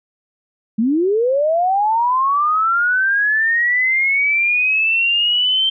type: linear sweep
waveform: sine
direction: up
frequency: 207.7 to 3136 Hz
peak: -13 dBFS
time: 0.78-5.7 s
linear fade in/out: 10 ms
effects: none